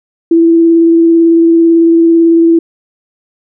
sine tone with vibrato, 332.5 Hz, E4, 15 cents sharp, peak -3 dBFS, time 0.31-2.59 s, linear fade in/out 5 ms, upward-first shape square, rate 18 Hz, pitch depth 10 cents each way, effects none

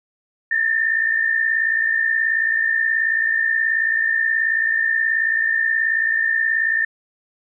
sine tone pair together, 1750 / 1808.6 Hz, A6 / A6, -10 / +47 cents, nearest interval minor second, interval 57 cents, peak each -23 / -17 dBFS, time 0.51-6.85 s, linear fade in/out 5 ms, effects none

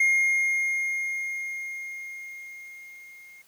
triangle tone with level ramp, 2133 Hz, C7, 33 cents sharp, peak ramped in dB -16 to -45 dBFS, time 0-3.42 s, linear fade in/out 5 ms, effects white hiss -60 dBFS RMS until 3.47 s

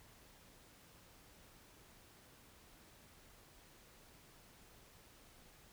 silence, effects pink hiss -63 dBFS RMS until 5.72 s

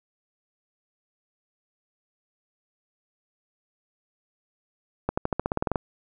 accelerating click train, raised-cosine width 1 ms, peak -10 dBFS, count 12, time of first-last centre 5.09-5.758 s, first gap 85 ms, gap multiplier 0.93, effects none

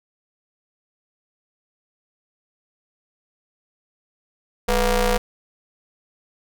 sawtooth ring-modulated tone, 231.4 Hz, A#3, 13 cents flat, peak -10 dBFS, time 4.68-5.18 s, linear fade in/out 10 ms, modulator 261 Hz, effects none

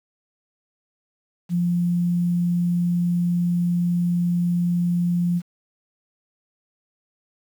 sine tone with quantisation, 174.61 Hz, F3, in tune, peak -18 dBFS, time 1.49-5.42 s, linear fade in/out 50 ms, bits 8, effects none

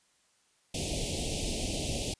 pink band-stop noise, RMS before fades -33 dBFS, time 0.74-2.14 s, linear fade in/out 5 ms, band 720 to 2500 Hz, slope 48 dB/octave, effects white hiss -69 dBFS RMS until 2.19 s + resampled to 22050 Hz

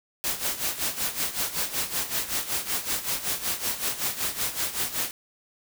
white noise with tremolo, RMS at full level -26 dBFS, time 0.24-5.11 s, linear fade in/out 0 ms, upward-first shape sine, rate 5.3 Hz, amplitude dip 75%, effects none

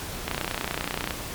click train, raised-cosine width 0.3 ms, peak -10 dBFS, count 26, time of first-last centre 0.28-1.108 s, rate 30.2 Hz, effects pink hiss -35 dBFS RMS until 1.34 s + MP3 96 kbps

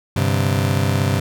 35% pulse chord, G suspended fourth, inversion none, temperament just, 98 / 130.67 / 147 Hz, G2 / C3 / D3, 0 / -2 / +2 cents, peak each -17 / -19 / -22 dBFS, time 0.16-1.2 s, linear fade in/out 5 ms, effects none

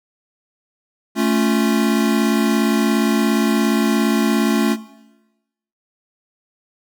square chord, A augmented, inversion none, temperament equal, 220 / 277.2 / 349.2 Hz, A3 / C#4 / E#4, 0 / 0 / 0 cents, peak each -19 / -21 / -22 dBFS, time 1.15-4.77 s, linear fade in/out 50 ms, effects noise-tail reverb RT60 1.0 s tail -17 dB re dry

